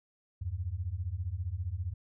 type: beating tone pair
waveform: sine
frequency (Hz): 81.1 / 96.1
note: E2 / G2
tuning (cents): -28 / -34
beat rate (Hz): 15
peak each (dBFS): -36 / -35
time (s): 0.41-1.94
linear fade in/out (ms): 10
effects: none